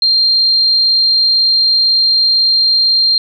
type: tone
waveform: sine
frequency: 4186 Hz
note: C8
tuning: in tune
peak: -8 dBFS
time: 0.02-3.18 s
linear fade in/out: 2 ms
effects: none